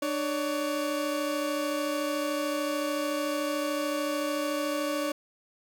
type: tone pair together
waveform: 30% pulse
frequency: 298.8 / 564 Hz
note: D4 / C#5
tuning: +30 / +30 cents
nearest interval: major seventh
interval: 1100 cents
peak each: -28 dBFS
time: 0.02-5.12 s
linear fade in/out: 5 ms
effects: none